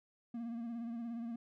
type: tone with vibrato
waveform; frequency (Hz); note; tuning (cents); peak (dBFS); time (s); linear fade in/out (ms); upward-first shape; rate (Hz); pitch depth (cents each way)
triangle; 233.1; A#3; 0; -37; 0.34-1.36; 5; sine; 17; 44
effects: none